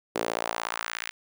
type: tone with high-pass filter sweep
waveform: sawtooth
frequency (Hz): 56.8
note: A#1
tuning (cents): -44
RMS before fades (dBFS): -32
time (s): 0.15-1.11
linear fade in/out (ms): 10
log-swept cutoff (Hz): 400 to 2100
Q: 1.6
effects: none